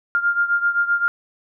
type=beating tone pair; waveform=sine; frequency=1400 / 1407.7 Hz; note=F6 / F6; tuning=+4 / +13 cents; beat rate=7.7 Hz; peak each=-18 / -22 dBFS; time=0.15-1.08 s; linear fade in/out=0 ms; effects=none

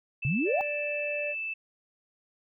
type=tone; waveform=sine; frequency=2637 Hz; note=E7; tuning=in tune; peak=-31 dBFS; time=0.22-1.54 s; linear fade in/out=10 ms
type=exponential sweep; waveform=sine; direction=up; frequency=122.1 to 820 Hz; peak=-25 dBFS; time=0.25-0.61 s; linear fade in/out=0 ms
type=harmonic tone; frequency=587.3 Hz; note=D5; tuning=in tune; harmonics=1 / 3 / 4; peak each=-32 / -45 / -47 dBFS; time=0.45-1.35 s; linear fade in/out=50 ms
effects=none

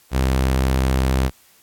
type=tone; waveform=sawtooth; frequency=65.41 Hz; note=C2; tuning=in tune; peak=-12 dBFS; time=0.11-1.31 s; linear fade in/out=50 ms; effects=white hiss -54 dBFS RMS until 1.62 s + AAC 64 kbps

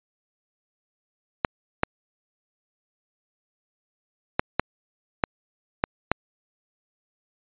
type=clicks; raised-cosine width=0.5 ms; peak=-4 dBFS; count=7; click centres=1.448 / 1.834 / 4.395 / 4.596 / 5.238 / 5.839 / 6.116 s; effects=resampled to 8000 Hz

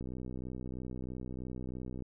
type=click train; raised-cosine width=3 ms; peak=-29 dBFS; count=128; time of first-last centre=0.01-2.023 s; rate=63.1 Hz; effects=none

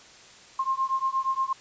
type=beating tone pair; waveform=sine; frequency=1059 / 1067.5 Hz; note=C6 / C6; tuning=+21 / +34 cents; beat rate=8.5 Hz; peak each=-27 dBFS; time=0.59-1.53 s; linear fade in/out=5 ms; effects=white hiss -50 dBFS RMS until 1.6 s + resampled to 16000 Hz

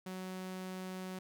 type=tone; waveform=sawtooth; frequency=186 Hz; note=F#3; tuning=9 cents sharp; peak=-37 dBFS; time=0.06-1.19 s; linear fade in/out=5 ms; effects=none

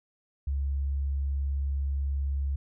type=tone; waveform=sine; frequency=69.3 Hz; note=C#2; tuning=in tune; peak=-26 dBFS; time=0.47-2.56 s; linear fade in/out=5 ms; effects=none

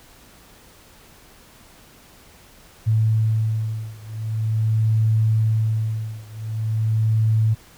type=beating tone pair; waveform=sine; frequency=110 / 110.44 Hz; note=A2 / A2; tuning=0 / +7 cents; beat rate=0.44 Hz; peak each=-20 / -21 dBFS; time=2.86-7.55 s; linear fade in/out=20 ms; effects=pink hiss -49 dBFS RMS until 7.77 s

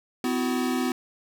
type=chord; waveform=square; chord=B suspended fourth; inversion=none; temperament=equal with one note detuned; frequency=252.9 / 329.6 / 370 Hz; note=B3 / E4 / F#4; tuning=+41 / 0 / 0 cents; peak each=-26 / -32 / -32 dBFS; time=0.24-0.92 s; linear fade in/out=2 ms; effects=none

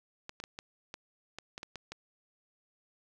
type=clicks; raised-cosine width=0.2 ms; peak=-24 dBFS; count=10; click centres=0.294 / 0.401 / 0.439 / 0.589 / 0.941 / 1.386 / 1.579 / 1.631 / 1.757 / 1.92 s; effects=none

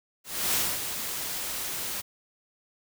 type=noise with ADSR envelope; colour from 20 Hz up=white; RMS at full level=-25 dBFS; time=0.24-2.02 s; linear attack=300 ms; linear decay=250 ms; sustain=-8 dB; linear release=21 ms; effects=none

